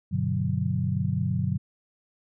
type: chord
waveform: sine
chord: G major seventh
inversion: none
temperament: equal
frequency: 98 / 123.47 / 146.83 / 185 Hz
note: G2 / B2 / D3 / F#3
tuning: 0 / 0 / 0 / 0 cents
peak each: -29 dBFS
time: 0.11-1.58 s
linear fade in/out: 20 ms
effects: none